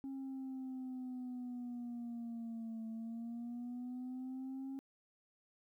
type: linear two-way sweep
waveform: sine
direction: down then up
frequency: 271.2 to 223 to 271.2 Hz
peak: -39 dBFS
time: 0.04-4.79 s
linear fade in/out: 0 ms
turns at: 2.87 s
effects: tanh soft clip ceiling -40 dBFS + 13-bit